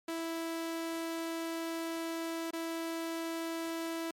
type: tone with dropouts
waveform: sawtooth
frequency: 329.6 Hz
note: E4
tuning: in tune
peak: -31 dBFS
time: 0.08-4.11 s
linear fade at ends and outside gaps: 5 ms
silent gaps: 2.508-2.532 s
effects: MP3 64 kbps